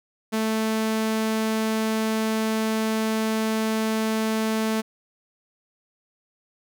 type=tone; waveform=sawtooth; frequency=220 Hz; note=A3; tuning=in tune; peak=-18 dBFS; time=0.32-4.82 s; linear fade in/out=20 ms; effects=none